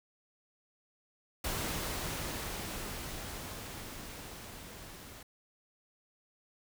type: noise with level ramp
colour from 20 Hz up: pink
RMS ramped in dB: -35 to -50 dBFS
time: 1.44-5.23 s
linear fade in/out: 5 ms
effects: none